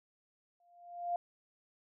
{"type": "tone with exponential growth", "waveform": "sine", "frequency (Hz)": 698.5, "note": "F5", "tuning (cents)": 0, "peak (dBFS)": -29, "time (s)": [0.6, 1.16], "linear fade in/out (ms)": 2, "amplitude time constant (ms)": 120, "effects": []}